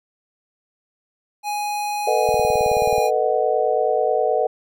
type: tone with pitch glide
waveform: square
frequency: 830.6 to 816.3 Hz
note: G#5 to G#5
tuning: 0 to -30 cents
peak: -23 dBFS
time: 1.43-3.11 s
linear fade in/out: 50 ms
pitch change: -30 cents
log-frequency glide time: 2.17-2.94 s
type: chord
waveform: sine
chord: B dominant seventh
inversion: third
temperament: just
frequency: 444.5 / 493.9 / 617.4 / 740.8 Hz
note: A4 / B4 / D#5 / F#5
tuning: +18 / 0 / -14 / +2 cents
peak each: -22 dBFS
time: 2.07-4.47 s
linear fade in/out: 5 ms
type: click train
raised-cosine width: 5 ms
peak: -21 dBFS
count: 14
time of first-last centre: 2.29-2.981 s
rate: 18.8 Hz
effects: none